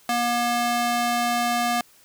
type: tone with high-pass filter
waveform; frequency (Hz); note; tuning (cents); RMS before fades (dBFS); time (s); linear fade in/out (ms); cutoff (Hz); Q
square; 239.3; A#3; +46; -23; 0.09-1.81; 2; 530; 1.1
effects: white hiss -55 dBFS RMS until 2.04 s